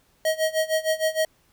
square tone with tremolo, 633 Hz, D#5, 30 cents sharp, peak -19 dBFS, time 0.25-1.25 s, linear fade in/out 2 ms, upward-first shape sine, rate 6.5 Hz, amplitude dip 90%, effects pink hiss -63 dBFS RMS until 1.52 s

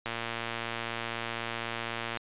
click train, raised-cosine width 0.3 ms, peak -17 dBFS, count 246, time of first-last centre 0.06-2.172 s, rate 116 Hz, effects resampled to 8000 Hz

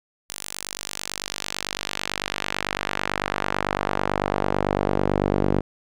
sawtooth tone with band-pass filter sweep, 49 Hz, G1, in tune, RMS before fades -26 dBFS, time 0.29-5.61 s, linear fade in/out 10 ms, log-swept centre 10000 to 360 Hz, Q 0.85, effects none

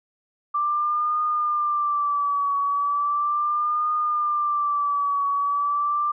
sine tone with vibrato, 1174.7 Hz, D6, in tune, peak -20 dBFS, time 0.54-6.12 s, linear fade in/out 10 ms, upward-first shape triangle, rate 0.37 Hz, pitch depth 72 cents each way, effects none

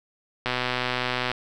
click train, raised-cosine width 0.3 ms, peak -9 dBFS, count 108, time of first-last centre 0.46-1.316 s, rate 125 Hz, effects none

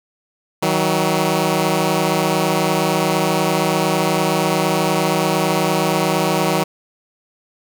10% pulse tone pair together, 158.6 / 187.25 Hz, D#3 / F#3, +33 / +21 cents, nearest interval minor third, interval 288 cents, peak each -10 dBFS, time 0.62-6.64 s, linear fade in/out 10 ms, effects none

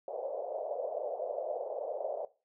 white band-pass noise, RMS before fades -37 dBFS, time 0.08-2.25 s, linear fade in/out 2 ms, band 500 to 660 Hz, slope 48 dB/octave, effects noise-tail reverb RT60 0.3 s tail -18 dB re dry

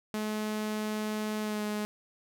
sawtooth tone with pitch glide, 213.9 to 210.3 Hz, A3 to G#3, -49 to +22 cents, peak -27 dBFS, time 0.14-1.85 s, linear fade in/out 0 ms, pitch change -29 cents, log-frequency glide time 1.41-1.62 s, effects none

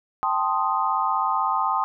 sine chord, A half-diminished seventh, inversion third, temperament equal, 784 / 880 / 1046.5 / 1244.5 Hz, G5 / A5 / C6 / Eb6, 0 / 0 / 0 / 0 cents, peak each -27 / -26 / -25 / -25 dBFS, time 0.23-1.84 s, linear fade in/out 0 ms, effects none

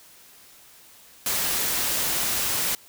white noise, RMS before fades -25 dBFS, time 1.26-2.75 s, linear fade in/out 2 ms, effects white hiss -51 dBFS RMS until 2.88 s

